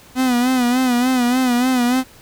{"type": "tone with vibrato", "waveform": "45% pulse", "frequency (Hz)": 250, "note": "B3", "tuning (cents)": 21, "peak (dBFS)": -14, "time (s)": [0.15, 2.04], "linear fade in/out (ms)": 50, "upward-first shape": "sine", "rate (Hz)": 3.4, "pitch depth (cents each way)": 70, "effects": ["pink hiss -45 dBFS RMS until 2.21 s"]}